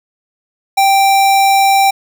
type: tone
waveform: square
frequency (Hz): 784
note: G5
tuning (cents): 0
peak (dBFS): -8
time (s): 0.77-1.91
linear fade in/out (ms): 10
effects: none

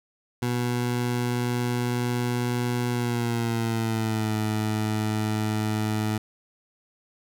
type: tone with pitch glide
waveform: 20% pulse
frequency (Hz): 121.9 to 107.98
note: B2 to A2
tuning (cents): -22 to -32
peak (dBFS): -19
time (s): 0.42-6.18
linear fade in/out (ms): 5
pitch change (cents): -210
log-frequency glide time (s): 2.9-4.36
effects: none

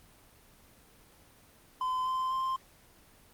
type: tone with pitch steps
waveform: triangle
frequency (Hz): 1023 / 1035.5 / 1048.1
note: C6 / C6 / C6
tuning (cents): -39 / -18 / +3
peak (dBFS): -27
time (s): 1.81-2.56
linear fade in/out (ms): 2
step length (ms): 250
effects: pink hiss -59 dBFS RMS until 3.33 s + Opus 24 kbps

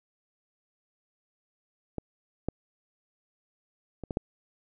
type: clicks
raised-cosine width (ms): 2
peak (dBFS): -19 / -15 / -24 / -19 / -13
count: 5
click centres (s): 1.983 / 2.486 / 4.037 / 4.108 / 4.171
effects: none

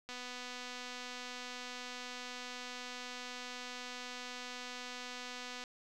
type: click train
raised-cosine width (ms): 0.2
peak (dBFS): -28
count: 1377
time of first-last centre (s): 0.09-5.638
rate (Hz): 248
effects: none

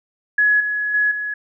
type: tone with level steps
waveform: sine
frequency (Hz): 1687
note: G#6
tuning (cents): +27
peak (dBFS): -12 / -19 / -14 / -22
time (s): 0.38-1.34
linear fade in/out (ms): 5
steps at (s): 0.6 / 0.94 / 1.11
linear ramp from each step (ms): 5
effects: none

